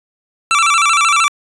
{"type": "tone with vibrato", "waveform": "25% pulse", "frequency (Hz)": 1247, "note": "D#6", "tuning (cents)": 3, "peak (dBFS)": -6, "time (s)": [0.51, 1.28], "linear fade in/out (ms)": 0, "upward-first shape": "square", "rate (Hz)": 13, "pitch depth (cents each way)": 120, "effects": ["resampled to 24000 Hz"]}